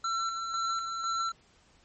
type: tone with tremolo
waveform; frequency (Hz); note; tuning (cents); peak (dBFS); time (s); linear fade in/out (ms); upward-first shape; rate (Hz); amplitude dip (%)
square; 1347; E6; +37; -29; 0.04-1.32; 5; square; 2; 40
effects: pink hiss -63 dBFS RMS until 1.84 s + MP3 32 kbps